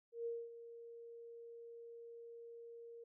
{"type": "tone with ADSR envelope", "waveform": "sine", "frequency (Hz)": 466.2, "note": "A#4", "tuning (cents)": 0, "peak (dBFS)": -38, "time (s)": [0.12, 3.04], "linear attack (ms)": 140, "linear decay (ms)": 230, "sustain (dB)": -13, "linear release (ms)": 6, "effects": []}